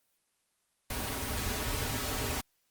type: noise with comb filter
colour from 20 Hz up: pink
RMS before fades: -34 dBFS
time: 0.9-2.41 s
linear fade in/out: 5 ms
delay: 5.8 ms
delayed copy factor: -0.8
effects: white hiss -75 dBFS RMS until 2.7 s + Opus 24 kbps